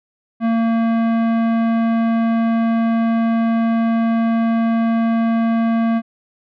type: tone with tanh clipping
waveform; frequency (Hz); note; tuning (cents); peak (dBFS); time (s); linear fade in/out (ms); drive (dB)
sine; 228.2; A#3; -37; -16; 0.4-6.02; 50; 16
effects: none